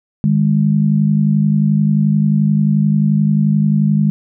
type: tone pair together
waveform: sine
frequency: 153.4 / 204.8 Hz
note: D#3 / G#3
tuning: -24 / -24 cents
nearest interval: perfect fourth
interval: 500 cents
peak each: -13 dBFS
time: 0.24-4.1 s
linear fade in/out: 0 ms
effects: none